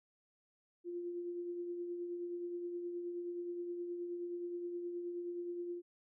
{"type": "tone with tremolo", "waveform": "sine", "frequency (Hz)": 349.2, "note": "F4", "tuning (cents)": 0, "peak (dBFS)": -37, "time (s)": [0.84, 5.82], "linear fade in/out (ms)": 50, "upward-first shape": "triangle", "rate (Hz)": 9.5, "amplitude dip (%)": 40, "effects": []}